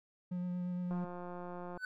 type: tone with vibrato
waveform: triangle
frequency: 178.8 Hz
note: F3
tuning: 41 cents sharp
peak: -33 dBFS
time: 0.31-1.05 s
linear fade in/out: 10 ms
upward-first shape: sine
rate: 8.6 Hz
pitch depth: 12 cents each way
type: click train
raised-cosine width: 1 ms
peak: -32 dBFS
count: 154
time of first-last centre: 0.91-1.774 s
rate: 177 Hz
type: tone with exponential growth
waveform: triangle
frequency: 1500 Hz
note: F#6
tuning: 23 cents sharp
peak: -31 dBFS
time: 1.75-1.85 s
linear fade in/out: 2 ms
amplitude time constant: 21 ms
effects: none